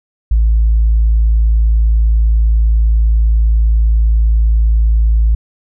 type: tone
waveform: sine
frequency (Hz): 55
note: A1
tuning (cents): 0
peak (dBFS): -6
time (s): 0.31-5.35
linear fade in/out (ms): 5
effects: tanh soft clip ceiling -4 dBFS